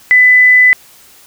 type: tone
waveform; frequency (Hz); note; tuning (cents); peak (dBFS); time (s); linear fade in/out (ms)
sine; 2000; B6; +21; -3; 0.11-0.73; 0
effects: white hiss -42 dBFS RMS until 1.26 s